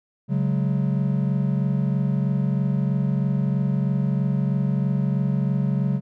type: chord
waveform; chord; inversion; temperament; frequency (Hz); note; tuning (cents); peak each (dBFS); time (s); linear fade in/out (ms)
triangle; C# suspended fourth; none; just; 138.59 / 184.79 / 207.9; C#3 / F#3 / G#3; 0 / -2 / +2; -20 / -22 / -26; 0.28-6.01; 50
effects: none